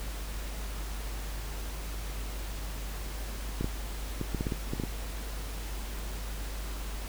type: clicks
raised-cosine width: 3 ms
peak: -18 dBFS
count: 10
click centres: 3.61 / 3.644 / 4.213 / 4.347 / 4.409 / 4.468 / 4.522 / 4.735 / 4.799 / 4.837 s
effects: added 50 Hz sine -35 dBFS peak until 7.08 s + pink hiss -43 dBFS RMS until 7.08 s